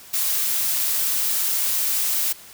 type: noise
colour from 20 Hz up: blue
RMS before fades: -22 dBFS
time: 0.13-2.33 s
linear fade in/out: 10 ms
effects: white hiss -44 dBFS RMS until 2.53 s